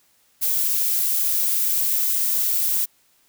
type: noise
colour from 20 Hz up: violet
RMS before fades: -21 dBFS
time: 0.41-2.86 s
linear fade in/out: 20 ms
effects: white hiss -61 dBFS RMS until 3.28 s